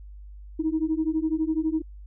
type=beating tone pair; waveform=sine; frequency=310.6 / 322.6 Hz; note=D#4 / E4; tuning=-3 / -37 cents; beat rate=12 Hz; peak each=-25 / -25 dBFS; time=0.59-1.82 s; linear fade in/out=10 ms; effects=tanh soft clip ceiling -15 dBFS + added 50 Hz sine -40 dBFS peak until 2.06 s